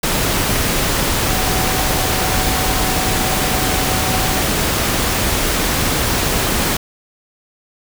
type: tone in noise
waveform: sine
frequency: 752 Hz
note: F#5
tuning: 28 cents sharp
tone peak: -25 dBFS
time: 1.26-4.4 s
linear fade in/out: 5 ms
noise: pink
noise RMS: -17 dBFS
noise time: 0.03-6.77 s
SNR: -11 dB
effects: none